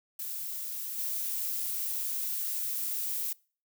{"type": "noise with level steps", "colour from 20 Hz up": "violet", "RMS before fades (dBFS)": [-37, -33], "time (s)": [0.19, 3.33], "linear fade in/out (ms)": 5, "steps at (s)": 0.97, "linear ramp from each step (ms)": 20, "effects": ["noise-tail reverb RT60 0.4 s tail -24 dB re dry"]}